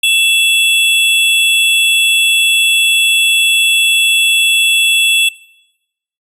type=tone pair together; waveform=square; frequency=2671 / 3385 Hz; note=E7 / G#7; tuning=+22 / +32 cents; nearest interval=major third; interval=410 cents; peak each=-12 dBFS; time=0.03-5.29 s; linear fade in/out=5 ms; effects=noise-tail reverb RT60 0.9 s tail -20 dB re dry + resampled to 32000 Hz